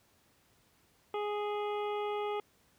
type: harmonic tone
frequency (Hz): 415.3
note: G#4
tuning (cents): 0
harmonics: 1 / 2 / 3 / 5 / 6 / 7 / 8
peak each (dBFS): -34 / -38 / -42 / -49 / -52 / -53 / -53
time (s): 1.14-2.4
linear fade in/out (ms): 2
effects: pink hiss -68 dBFS RMS until 2.78 s + high-pass 60 Hz 12 dB/octave